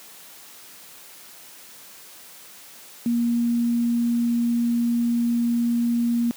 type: tone with quantisation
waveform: sine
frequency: 236.2 Hz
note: A#3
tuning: 23 cents sharp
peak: -18 dBFS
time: 3.06-6.31 s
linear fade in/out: 0 ms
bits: 8
effects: white hiss -45 dBFS RMS until 6.36 s + high-pass 150 Hz 12 dB/octave